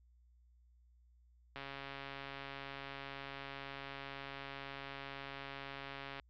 click train, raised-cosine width 0.3 ms, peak -29 dBFS, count 641, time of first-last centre 1.56-6.198 s, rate 138 Hz, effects added 60 Hz sine -64 dBFS peak until 6.29 s + low-pass 4000 Hz 12 dB/octave

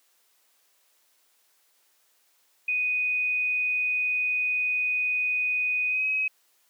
sine tone with pitch glide, 2489 to 2541 Hz, D#7 to D#7, 0 to +36 cents, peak -23 dBFS, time 2.68-6.28 s, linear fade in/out 5 ms, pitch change +36 cents, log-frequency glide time 5.88-6.06 s, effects white hiss -66 dBFS RMS until 6.69 s + high-pass 400 Hz 12 dB/octave

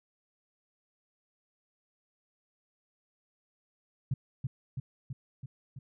sine tone with echo, 130.81 Hz, C3, in tune, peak -26 dBFS, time 4.11-4.14 s, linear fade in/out 5 ms, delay 330 ms, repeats 5, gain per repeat -3 dB, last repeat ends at 5.79 s, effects none

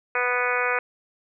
harmonic tone, 246.9 Hz, B3, in tune, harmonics 2 / 3 / 4 / 5 / 6 / 7 / 8 / 9 / 10, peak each -28 / -33 / -31 / -29 / -27 / -32 / -32 / -30 / -31 dBFS, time 0.15-0.79 s, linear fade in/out 2 ms, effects none

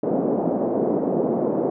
pink band-pass noise, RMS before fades -22 dBFS, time 0.03-1.7 s, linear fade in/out 5 ms, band 210 to 640 Hz, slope 24 dB/octave, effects none

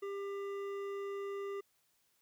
sine tone with hard clipping, 398.1 Hz, G4, 27 cents sharp, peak -40 dBFS, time 0.02-1.61 s, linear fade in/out 10 ms, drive 11 dB, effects white hiss -75 dBFS RMS until 2.21 s

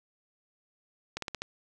slowing click train, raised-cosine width 0.2 ms, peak -17 dBFS, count 5, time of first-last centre 1.17-1.42 s, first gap 53 ms, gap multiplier 1.11, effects none

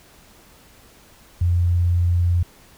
sine tone with vibrato, 87.31 Hz, F2, in tune, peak -15 dBFS, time 1.41-2.43 s, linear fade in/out 5 ms, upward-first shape triangle, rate 18 Hz, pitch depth 11 cents each way, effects pink hiss -50 dBFS RMS until 2.77 s

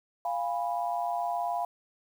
sine tone cluster, 698 / 817 / 984 Hz, F5 / G#5 / B5, -1 / -29 / -7 cents, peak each -30 / -34 / -35 dBFS, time 0.25-1.65 s, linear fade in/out 2 ms, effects 9-bit

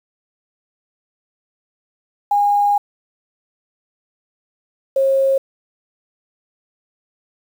sine tone pair in turn, 817 / 540 Hz, G#5 / C#5, -29 / -45 cents, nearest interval perfect fifth, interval 716 cents, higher first, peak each -12 dBFS, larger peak neither, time 2.31-2.78 / 4.96-5.38 s, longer first, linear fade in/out 5 ms, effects 7-bit

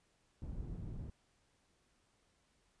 white low-pass noise, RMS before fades -44 dBFS, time 0.42-1.1 s, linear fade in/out 2 ms, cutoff 120 Hz, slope 12 dB/octave, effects pink hiss -75 dBFS RMS until 2.8 s + resampled to 22050 Hz

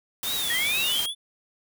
white noise, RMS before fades -31 dBFS, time 0.23-1.06 s, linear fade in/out 2 ms
square tone with vibrato, 3500 Hz, A7, 10 cents flat, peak -28 dBFS, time 0.23-1.15 s, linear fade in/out 50 ms, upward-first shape triangle, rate 2.2 Hz, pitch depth 190 cents each way
sine linear sweep, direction up, 1839 to 3226 Hz, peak -25 dBFS, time 0.5-1.01 s, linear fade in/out 2 ms
effects none

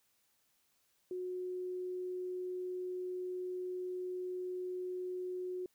sine tone, 364.8 Hz, F#4, 24 cents flat, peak -37 dBFS, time 1.11-5.66 s, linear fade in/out 2 ms, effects white hiss -75 dBFS RMS until 5.74 s

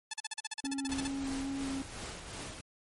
5% pulse tone bursts, 870 Hz, A5, 20 cents flat, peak -23 dBFS, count 15, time 0.11-1.074 s, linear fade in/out 5 ms, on 26 ms, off 41 ms
triangle tone with vibrato, 272.1 Hz, C#4, 32 cents flat, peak -32 dBFS, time 0.64-1.82 s, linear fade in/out 0 ms, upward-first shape square, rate 2.5 Hz, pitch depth 13 cents each way
pink noise with tremolo, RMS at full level -41 dBFS, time 0.89-2.61 s, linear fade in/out 2 ms, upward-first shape sine, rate 2.8 Hz, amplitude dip 50%
effects MP3 48 kbps

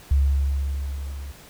sine tone with level ramp, 69.3 Hz, C#2, in tune, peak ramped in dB -14 to -32 dBFS, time 0.11-1.32 s, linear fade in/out 5 ms, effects pink hiss -47 dBFS RMS until 1.49 s

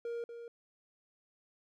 triangle tone with echo, 469.3 Hz, A#4, 12 cents sharp, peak -34 dBFS, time 0.05-0.24 s, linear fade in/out 2 ms, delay 240 ms, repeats 1, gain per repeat -8 dB, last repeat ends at 0.48 s, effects none

